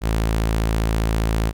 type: tone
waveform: sawtooth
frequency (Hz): 55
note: A1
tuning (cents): 0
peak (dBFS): -14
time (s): 0.01-1.53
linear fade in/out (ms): 50
effects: none